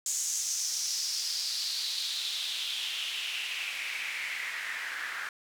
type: noise with band-pass filter sweep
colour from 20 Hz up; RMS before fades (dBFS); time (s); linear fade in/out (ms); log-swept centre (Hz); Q
white; -34; 0.06-5.29; 2; 7000 to 1600; 4.3
effects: none